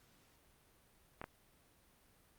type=clicks; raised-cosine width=0.5 ms; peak=-28 dBFS; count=2; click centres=1.215 / 1.241 s; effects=pink hiss -69 dBFS RMS until 2.38 s + Opus 48 kbps